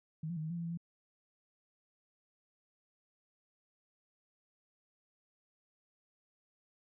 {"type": "tone with pitch steps", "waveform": "sine", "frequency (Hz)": [157.6, 173.4, 155.5, 158, 172.3, 168.9, 167.4, 169.8], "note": ["D#3", "F3", "D#3", "D#3", "F3", "E3", "E3", "F3"], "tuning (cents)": [23, -12, -1, 27, -23, 42, 27, -48], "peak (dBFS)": -36, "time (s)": [0.23, 0.774], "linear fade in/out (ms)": 5, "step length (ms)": 68, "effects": []}